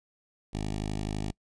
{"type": "tone with notch filter", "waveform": "10% pulse", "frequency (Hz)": 51.91, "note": "G#1", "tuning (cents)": 0, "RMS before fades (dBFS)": -33, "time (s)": [0.53, 1.32], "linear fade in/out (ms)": 10, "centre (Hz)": 1400, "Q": 1.1, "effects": ["noise-tail reverb RT60 0.1 s tail -26 dB re dry", "resampled to 22050 Hz"]}